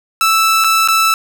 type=tone with dropouts; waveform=sawtooth; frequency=1318.5 Hz; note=E6; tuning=in tune; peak=-6 dBFS; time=0.21-1.14 s; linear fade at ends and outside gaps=1 ms; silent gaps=0.64-0.644 / 0.876-0.885 s; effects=none